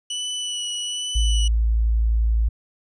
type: tone with vibrato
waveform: sawtooth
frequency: 2960 Hz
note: F#7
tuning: in tune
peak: -22 dBFS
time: 0.1-1.48 s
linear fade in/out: 5 ms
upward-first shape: sine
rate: 1.2 Hz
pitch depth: 17 cents each way
type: tone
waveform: sine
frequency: 55.8 Hz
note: A1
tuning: 25 cents sharp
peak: -16 dBFS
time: 1.15-2.49 s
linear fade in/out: 10 ms
effects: resampled to 22050 Hz